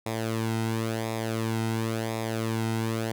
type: tone with flanger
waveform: sawtooth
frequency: 112.5 Hz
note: A2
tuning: 39 cents sharp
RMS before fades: -29 dBFS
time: 0.06-3.12 s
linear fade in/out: 5 ms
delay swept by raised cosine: 0.66 to 1.76 ms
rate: 0.95 Hz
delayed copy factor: -0.65
effects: none